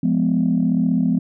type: chord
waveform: sine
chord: F diminished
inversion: none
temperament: just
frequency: 174.61 / 209.5 / 251.4 Hz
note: F3 / Ab3 / Cb4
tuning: 0 / +15 / +31 cents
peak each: -19 / -20 / -18 dBFS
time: 0.03-1.19 s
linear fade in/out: 5 ms
effects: tanh soft clip ceiling -8 dBFS